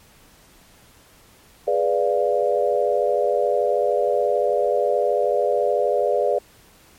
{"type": "chord", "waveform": "sine", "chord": "G# diminished seventh", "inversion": "none", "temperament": "equal", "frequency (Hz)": [415.3, 493.9, 587.3, 698.5], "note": ["G#4", "B4", "D5", "F5"], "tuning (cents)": [0, 0, 0, 0], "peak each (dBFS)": [-23, -22, -21, -25], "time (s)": [1.67, 6.39], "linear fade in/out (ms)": 10, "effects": ["pink hiss -52 dBFS RMS until 6.98 s", "MP3 64 kbps"]}